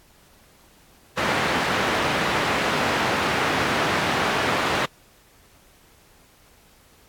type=band-pass noise; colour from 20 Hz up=white; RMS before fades=-23 dBFS; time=1.17-4.86 s; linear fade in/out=10 ms; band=100 to 1800 Hz; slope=12 dB/octave; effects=pink hiss -55 dBFS RMS until 7.08 s + AAC 64 kbps